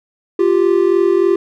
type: tone pair together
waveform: triangle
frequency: 348.7 / 392 Hz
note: F4 / G4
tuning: -3 / 0 cents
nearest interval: major second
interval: 203 cents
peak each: -11 dBFS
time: 0.39-1.36 s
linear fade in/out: 5 ms
effects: none